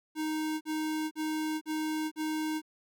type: tone bursts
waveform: square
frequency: 311.1 Hz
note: D#4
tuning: in tune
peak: -31 dBFS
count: 5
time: 0.15-2.618 s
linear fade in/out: 50 ms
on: 460 ms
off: 42 ms
effects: none